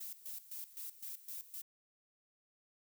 violet noise with tremolo, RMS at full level -45 dBFS, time 0-1.62 s, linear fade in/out 10 ms, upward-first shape square, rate 3.9 Hz, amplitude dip 80%, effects none

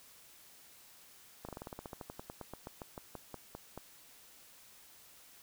slowing click train, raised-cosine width 1 ms, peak -29 dBFS, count 23, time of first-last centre 1.45-3.776 s, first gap 37 ms, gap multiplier 1.09, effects white hiss -59 dBFS RMS until 5.42 s

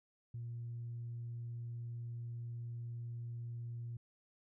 sine tone, 118.1 Hz, A#2, 23 cents sharp, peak -40 dBFS, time 0.34-3.97 s, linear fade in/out 5 ms, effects tanh soft clip ceiling -37 dBFS

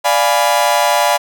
40% pulse chord, D diminished seventh, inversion none, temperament equal, 587.3 / 698.5 / 830.6 / 987.8 Hz, D5 / F5 / Ab5 / Cb6, 0 / 0 / 0 / 0 cents, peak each -16 dBFS, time 0.04-1.18 s, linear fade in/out 20 ms, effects none

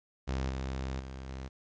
sawtooth tone with level steps, 65.9 Hz, C2, 13 cents sharp, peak -27 / -30 / -37 / -35 dBFS, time 0.27-1.49 s, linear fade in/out 20 ms, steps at 0.5 / 1 / 1.28 s, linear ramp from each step 2 ms, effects resampled to 16000 Hz + 11-bit

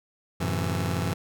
sawtooth chord, F# half-diminished seventh, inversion none, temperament just, 92.5 / 111 / 133.2 / 166.5 Hz, F#2 / A2 / C3 / E3, 0 / +16 / +31 / +18 cents, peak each -25 / -29 / -29 / -26 dBFS, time 0.4-1.14 s, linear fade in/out 10 ms, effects none

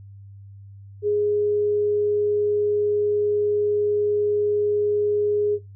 sine tone, 415.3 Hz, G#4, in tune, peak -18 dBFS, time 1.02-5.59 s, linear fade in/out 50 ms, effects noise-tail reverb RT60 0.2 s tail -19 dB re dry + added 99 Hz sine -40 dBFS peak until 5.75 s

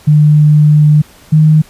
sine tone pair in turn, 150.4 / 154.9 Hz, D3 / D#3, +42 / -7 cents, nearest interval minor second, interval 51 cents, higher second, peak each -3 dBFS, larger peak neither, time 0.07-1.02 / 1.32-1.62 s, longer first, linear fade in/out 10 ms, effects pink hiss -41 dBFS RMS until 1.69 s + resampled to 32000 Hz

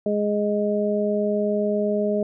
harmonic tone, 207.7 Hz, G#3, in tune, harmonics 1 / 2 / 3, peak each -24 / -24 / -24 dBFS, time 0.06-2.23 s, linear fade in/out 2 ms, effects none

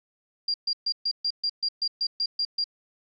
sine tone bursts, 4774 Hz, D8, 28 cents sharp, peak -23 dBFS, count 12, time 0.48-2.642 s, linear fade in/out 5 ms, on 61 ms, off 130 ms, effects none

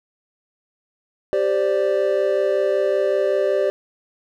triangle chord, G suspended fourth, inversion none, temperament just, 392 / 522.7 / 588 Hz, G4 / C5 / D5, 0 / -2 / +2 cents, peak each -19 / -21 / -18 dBFS, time 1.33-3.7 s, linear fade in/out 0 ms, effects none

